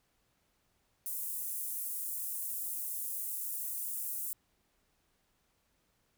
pink high-pass noise, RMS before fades -38 dBFS, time 1.06-4.33 s, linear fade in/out 0 ms, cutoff 9900 Hz, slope 24 dB/octave, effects pink hiss -75 dBFS RMS until 6.17 s

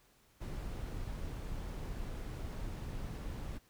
brown noise, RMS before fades -41 dBFS, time 0.4-3.59 s, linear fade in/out 20 ms, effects pink hiss -68 dBFS RMS until 3.69 s

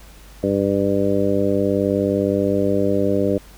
harmonic tone, 99.4 Hz, G2, 25 cents sharp, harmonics 1 / 2 / 3 / 4 / 5 / 6, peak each -27 / -23 / -22 / -23 / -22 / -24 dBFS, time 0.43-3.38 s, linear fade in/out 5 ms, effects added 50 Hz sine -42 dBFS peak until 3.57 s + pink hiss -47 dBFS RMS until 3.57 s

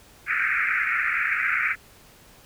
white band-pass noise, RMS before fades -24 dBFS, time 0.26-1.76 s, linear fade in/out 50 ms, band 1300 to 2400 Hz, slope 96 dB/octave, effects pink hiss -52 dBFS RMS until 2.45 s

